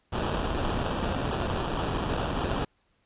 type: noise with sample-and-hold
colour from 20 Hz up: pink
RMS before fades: -29 dBFS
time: 0.12-2.65 s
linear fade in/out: 10 ms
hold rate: 2100 Hz
effects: pink hiss -70 dBFS RMS until 3.05 s + resampled to 8000 Hz